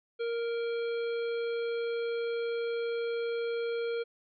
harmonic tone, 466.2 Hz, A#4, in tune, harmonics 1 / 3 / 5 / 7 / 9, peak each -30 / -43 / -46 / -49 / -53 dBFS, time 0.19-4.04 s, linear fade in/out 20 ms, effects none

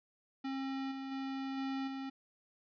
square tone with level steps, 268.8 Hz, C4, 47 cents sharp, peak -37 / -41 / -38 / -36 / -40 dBFS, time 0.44-2.1 s, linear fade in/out 10 ms, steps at 0.91 / 1.11 / 1.57 / 1.87 s, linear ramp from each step 10 ms, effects resampled to 11025 Hz

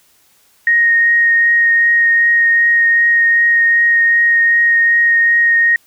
sine tone with vibrato, 1864.7 Hz, A#6, in tune, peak -8 dBFS, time 0.67-5.76 s, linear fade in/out 2 ms, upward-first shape triangle, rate 2.6 Hz, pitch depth 11 cents each way, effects white hiss -53 dBFS RMS until 5.86 s

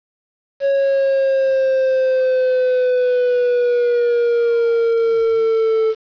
triangle exponential sweep, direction down, 554.4 to 440 Hz, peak -11 dBFS, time 0.6-5.95 s, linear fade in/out 50 ms, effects resampled to 11025 Hz + 7-bit

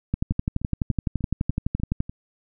two click trains, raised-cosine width 5 ms, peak -21 / -10 dBFS, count 7 / 23, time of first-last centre 0.32-2.095 / 0.14-2.004 s, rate 3.38 / 11.8 Hz, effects none

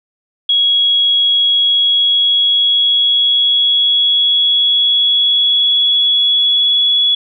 sine tone with pitch glide, 3322 to 3384 Hz, G#7 to G#7, 0 to +32 cents, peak -9 dBFS, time 0.49-7.15 s, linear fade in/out 5 ms, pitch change +32 cents, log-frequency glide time 1.45-7.03 s, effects none

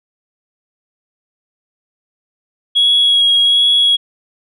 sine tone with vibrato, 3322 Hz, G#7, in tune, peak -7 dBFS, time 2.75-3.97 s, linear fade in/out 20 ms, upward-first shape sine, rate 1.3 Hz, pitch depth 15 cents each way, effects tanh soft clip ceiling -5 dBFS

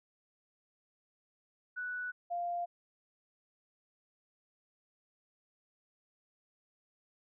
sine tone pair in turn, 1480 / 697.3 Hz, F#6 / F5, 0 / -3 cents, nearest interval octave + minor second, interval 1303 cents, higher first, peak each -36 / -33 dBFS, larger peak second, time 1.76-2.12 / 2.3-2.66 s, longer neither, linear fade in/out 20 ms, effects none

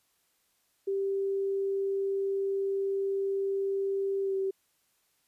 sine tone with pitch glide, 392 to 385.9 Hz, G4 to G4, 0 to -27 cents, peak -27 dBFS, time 0.87-4.51 s, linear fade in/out 10 ms, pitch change -27 cents, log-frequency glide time 4.22-4.35 s, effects white hiss -72 dBFS RMS until 5.27 s + resampled to 32000 Hz

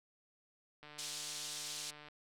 click train, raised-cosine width 0.3 ms, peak -37 dBFS, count 188, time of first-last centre 0.83-2.085 s, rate 149 Hz
pink band-pass noise, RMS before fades -44 dBFS, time 0.98-1.91 s, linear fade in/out 10 ms, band 3200 to 9100 Hz, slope 24 dB/octave
effects none

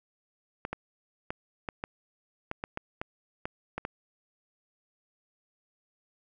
clicks, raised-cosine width 0.5 ms, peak -18 dBFS, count 12, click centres 0.651 / 0.73 / 1.305 / 1.688 / 1.839 / 2.514 / 2.639 / 2.774 / 3.015 / 3.455 / 3.78 / 3.851 s, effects none

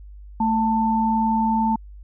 sine tone pair together, 222.2 / 889 Hz, A3 / A5, +17 / +18 cents, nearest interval 2 octaves, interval 2401 cents, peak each -20 dBFS, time 0.4-1.76 s, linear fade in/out 5 ms, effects added 50 Hz sine -38 dBFS peak until 2.03 s

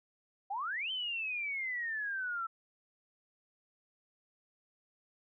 sine exponential two-way sweep, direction up then down, 750 to 3123 to 1322 Hz, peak -34 dBFS, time 0.5-2.47 s, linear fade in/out 10 ms, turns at 0.91 s, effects none

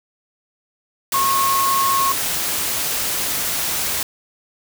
sine tone in noise, 1088 Hz, C#6, 33 cents flat, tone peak -16 dBFS, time 1.14-2.12 s, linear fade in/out 2 ms, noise white, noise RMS -22 dBFS, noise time 1.12-4.03 s, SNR +3 dB, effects none

